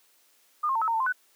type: tone with pitch steps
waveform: sine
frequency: 1215 / 1068 / 904 / 1293 / 920 / 892 / 1045 / 1495 Hz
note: D#6 / C6 / A5 / E6 / A#5 / A5 / C6 / F#6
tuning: -42 / +35 / +47 / -34 / -23 / +23 / -2 / +17 cents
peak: -23 dBFS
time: 0.63-1.126 s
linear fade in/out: 10 ms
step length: 62 ms
effects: white hiss -63 dBFS RMS until 1.35 s + high-pass 300 Hz 12 dB/octave